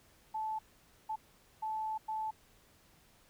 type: tone bursts at uneven times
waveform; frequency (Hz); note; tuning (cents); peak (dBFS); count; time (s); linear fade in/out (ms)
sine; 872; A5; -16; -34; 4; 0.34-0.59 / 1.09-1.16 / 1.62-1.98 / 2.08-2.31; 10
effects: pink hiss -65 dBFS RMS until 3.29 s